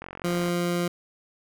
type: click train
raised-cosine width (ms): 0.5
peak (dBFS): -22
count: 22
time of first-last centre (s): 0.02-0.483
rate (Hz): 45.4
type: tone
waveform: 20% pulse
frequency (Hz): 174.61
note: F3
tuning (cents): 0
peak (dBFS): -19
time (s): 0.24-0.88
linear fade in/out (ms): 5
effects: none